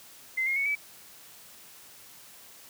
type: tone with pitch steps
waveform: sine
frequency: 2068 / 2141 / 2216 / 2295 Hz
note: C7 / C7 / C#7 / D7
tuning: -21 / +39 / -1 / -40 cents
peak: -25 dBFS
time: 0.37-0.754 s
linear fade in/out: 10 ms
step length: 96 ms
effects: white hiss -51 dBFS RMS until 2.69 s + high-pass 60 Hz 12 dB/octave